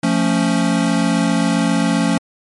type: chord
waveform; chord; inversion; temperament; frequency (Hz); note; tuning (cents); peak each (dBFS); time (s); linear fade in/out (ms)
square; F augmented; none; equal with one note detuned; 174.61 / 222 / 277.2; F3 / A3 / C#4; 0 / +16 / 0; -19; 0.03-2.18; 5
effects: MP3 48 kbps